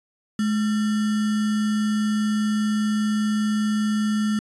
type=tone with sample-and-hold; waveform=sine; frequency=212.5 Hz; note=G#3; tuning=40 cents sharp; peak=-19 dBFS; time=0.39-4.39 s; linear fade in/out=2 ms; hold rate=1575 Hz; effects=resampled to 24000 Hz